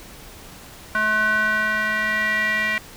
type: tone with band-pass filter sweep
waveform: square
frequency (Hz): 214.7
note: A3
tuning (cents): -42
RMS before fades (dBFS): -21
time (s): 0.95-2.78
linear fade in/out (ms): 0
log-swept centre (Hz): 1400 to 2100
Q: 5.8
effects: pink hiss -42 dBFS RMS until 2.96 s